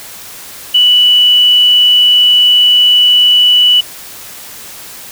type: tone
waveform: sine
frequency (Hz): 2960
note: F#7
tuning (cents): 0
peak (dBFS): -4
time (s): 0.74-3.81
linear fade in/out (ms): 10
effects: white hiss -30 dBFS RMS until 5.11 s